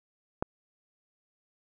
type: click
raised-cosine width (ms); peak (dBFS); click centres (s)
1; -14; 0.425
effects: none